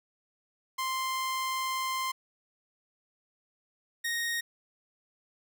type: tone pair in turn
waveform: sawtooth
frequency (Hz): 1046.5 / 1864.7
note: C6 / A#6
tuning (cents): 0 / 0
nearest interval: minor seventh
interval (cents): 1000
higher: second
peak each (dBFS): -26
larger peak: neither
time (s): 0.78-2.12 / 4.04-4.41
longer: first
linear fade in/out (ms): 10
effects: none